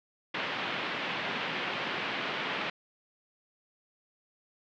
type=band-pass noise; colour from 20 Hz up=white; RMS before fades=-34 dBFS; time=0.34-2.7 s; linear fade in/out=5 ms; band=140 to 3200 Hz; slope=24 dB/octave; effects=low-pass 5000 Hz 12 dB/octave